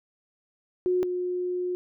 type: tone pair in turn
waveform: sine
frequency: 363.1 / 360 Hz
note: F#4 / F#4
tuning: -33 / -47 cents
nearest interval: unison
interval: 14 cents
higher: first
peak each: -21 / -26 dBFS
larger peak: first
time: 0.86-1.03 / 1.03-1.75 s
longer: second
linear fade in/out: 0 ms
effects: none